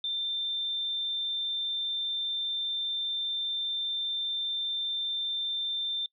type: tone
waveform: sine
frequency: 3575 Hz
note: A7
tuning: 27 cents sharp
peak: -29 dBFS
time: 0.04-6.06 s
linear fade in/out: 2 ms
effects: noise-tail reverb RT60 0.1 s tail -23 dB re dry